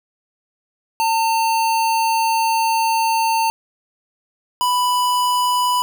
square tone pair in turn, 900 / 990.5 Hz, A5 / B5, +39 / +5 cents, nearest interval major second, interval 166 cents, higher second, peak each -16 dBFS, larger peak neither, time 1-3.5 / 4.61-5.82 s, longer first, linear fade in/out 0 ms, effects none

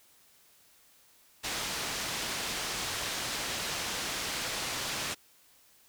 white low-pass noise, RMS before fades -35 dBFS, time 1.43-5.15 s, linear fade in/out 20 ms, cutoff 5800 Hz, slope 12 dB/octave, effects white hiss -62 dBFS RMS until 5.88 s

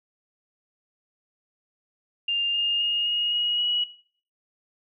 sine tone with pitch steps, 2802 / 2825 / 2848 / 2871 / 2894 / 2918 Hz, F7 / F7 / F7 / F7 / F#7 / F#7, +5 / +19 / +33 / +47 / -39 / -25 cents, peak -22 dBFS, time 2.28-3.84 s, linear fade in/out 5 ms, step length 260 ms, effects noise-tail reverb RT60 0.5 s tail -18 dB re dry

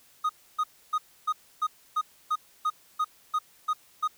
triangle tone bursts, 1244.5 Hz, D#6, in tune, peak -21 dBFS, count 12, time 0.24-4.078 s, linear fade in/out 10 ms, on 54 ms, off 290 ms, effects white hiss -59 dBFS RMS until 4.17 s

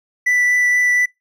triangle tone with vibrato, 1975.5 Hz, B6, in tune, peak -11 dBFS, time 0.26-1.06 s, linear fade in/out 10 ms, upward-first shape triangle, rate 4.2 Hz, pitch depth 8 cents each way, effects noise-tail reverb RT60 0.2 s tail -25 dB re dry

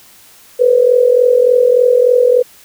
sine tone with amplitude modulation, 493.9 Hz, B4, in tune, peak -3 dBFS, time 0.59-2.43 s, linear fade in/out 20 ms, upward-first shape sine, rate 43.4 Hz, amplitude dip 75%, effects white hiss -43 dBFS RMS until 2.64 s

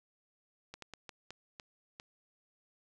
slowing click train, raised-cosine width 0.2 ms, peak -28 dBFS, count 7, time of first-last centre 0.74-1.999 s, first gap 83 ms, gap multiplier 1.37, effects none

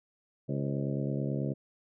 harmonic tone with a mistuned harmonic, 69.3 Hz, C#2, in tune, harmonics 2 / 3 / 4 / 5 / 6 / 7 / 8 / 9, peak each -32 / -36 / -38 / -40 / -42 / -43 / -44 / -45 dBFS, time 0.48-1.54 s, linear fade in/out 20 ms, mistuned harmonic 7, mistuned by +72 cents, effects none

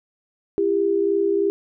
sine tone pair together, 336.7 / 399.7 Hz, E4 / G4, +37 / +34 cents, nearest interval minor third, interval 297 cents, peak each -23 / -18 dBFS, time 0.58-1.5 s, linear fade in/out 0 ms, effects none

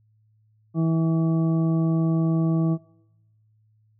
harmonic tone, 162.8 Hz, E3, 21 cents flat, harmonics 1 / 2 / 3 / 4 / 5 / 7, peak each -20 / -25 / -41 / -36 / -44 / -41 dBFS, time 0.74-2.78 s, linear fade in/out 50 ms, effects noise-tail reverb RT60 0.9 s tail -22 dB re dry + added 108 Hz sine -59 dBFS peak until 3.99 s

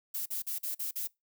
violet noise bursts, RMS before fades -35 dBFS, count 6, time 0.14-1.075 s, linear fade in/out 10 ms, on 120 ms, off 43 ms, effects noise-tail reverb RT60 0.2 s tail -24 dB re dry

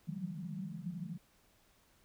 white band-pass noise, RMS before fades -42 dBFS, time 0.07-1.18 s, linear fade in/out 5 ms, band 150 to 200 Hz, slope 96 dB/octave, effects pink hiss -69 dBFS RMS until 2.04 s

